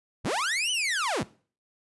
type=linear two-way sweep; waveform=sawtooth; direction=up then down; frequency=32.55 to 3062 to 32.55 Hz; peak=-22 dBFS; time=0.24-1.24 s; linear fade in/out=20 ms; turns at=0.71 s; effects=noise-tail reverb RT60 0.4 s tail -19 dB re dry + resampled to 24000 Hz